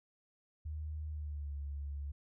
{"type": "tone with pitch glide", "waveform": "sine", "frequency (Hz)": [76.7, 71.15], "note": ["D#2", "C#2"], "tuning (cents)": [-24, 46], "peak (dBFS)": -38, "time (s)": [0.65, 2.12], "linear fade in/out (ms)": 10, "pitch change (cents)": -130, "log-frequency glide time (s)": [1.09, 1.54], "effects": []}